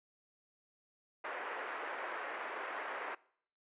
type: band-pass noise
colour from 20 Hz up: white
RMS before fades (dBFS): -42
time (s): 1.24-3.15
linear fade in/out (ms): 5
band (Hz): 390 to 1900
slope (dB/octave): 24
effects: noise-tail reverb RT60 0.6 s tail -22 dB re dry + resampled to 8000 Hz